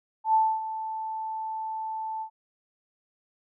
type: tone with ADSR envelope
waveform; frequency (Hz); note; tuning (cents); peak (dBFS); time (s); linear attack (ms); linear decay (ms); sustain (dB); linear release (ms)
sine; 880; A5; 0; -17; 0.24-2.3; 100; 260; -13; 85
effects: none